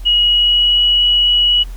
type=tone with pitch glide; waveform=sine; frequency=2901 to 2926 Hz; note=F#7 to F#7; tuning=-35 to -20 cents; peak=-9 dBFS; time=0.05-1.64 s; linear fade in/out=20 ms; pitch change=+15 cents; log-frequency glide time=0.2-0.85 s; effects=added 42 Hz sine -25 dBFS peak until 1.76 s + pink hiss -44 dBFS RMS until 1.76 s